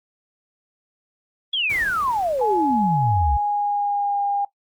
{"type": "exponential sweep", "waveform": "sine", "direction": "down", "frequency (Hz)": [3413, 61.74], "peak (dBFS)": -19, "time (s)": [1.53, 3.37], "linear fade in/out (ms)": 5}
{"type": "noise with exponential decay", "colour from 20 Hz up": "pink", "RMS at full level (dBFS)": -34, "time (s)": [1.7, 3.87], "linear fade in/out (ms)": 1, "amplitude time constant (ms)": 470}
{"type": "tone with pitch glide", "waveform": "sine", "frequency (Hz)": [846, 807.3], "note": ["G#5", "G#5"], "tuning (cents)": [32, -49], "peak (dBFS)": -19, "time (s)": [2.41, 4.45], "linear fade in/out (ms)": 5, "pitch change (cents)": -81, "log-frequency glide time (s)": [2.62, 4.22]}
{"effects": ["noise-tail reverb RT60 0.1 s tail -17 dB re dry", "Opus 24 kbps"]}